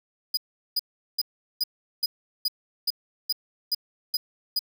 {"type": "tone bursts", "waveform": "45% pulse", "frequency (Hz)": 4945, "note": "D#8", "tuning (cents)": -12, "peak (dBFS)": -21, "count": 11, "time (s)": [0.34, 4.592], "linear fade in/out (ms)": 5, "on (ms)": 32, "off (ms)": 390, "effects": []}